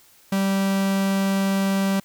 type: tone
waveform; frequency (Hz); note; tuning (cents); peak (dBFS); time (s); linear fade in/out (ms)
45% pulse; 194.8; G3; -11; -19; 0.32-2; 5
effects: white hiss -54 dBFS RMS until 2.04 s